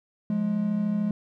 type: tone pair together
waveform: triangle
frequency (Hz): 176.8 / 210.3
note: F3 / G#3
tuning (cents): +22 / +22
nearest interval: minor third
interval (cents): 300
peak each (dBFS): -28 / -22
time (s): 0.3-1.11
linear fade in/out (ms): 2
effects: none